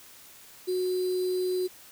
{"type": "tone with sample-and-hold", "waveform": "sine", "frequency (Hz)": 366.7, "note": "F#4", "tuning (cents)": -15, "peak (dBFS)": -25, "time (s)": [0.67, 1.68], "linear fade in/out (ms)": 20, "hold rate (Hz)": 4410, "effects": ["white hiss -51 dBFS RMS until 1.91 s"]}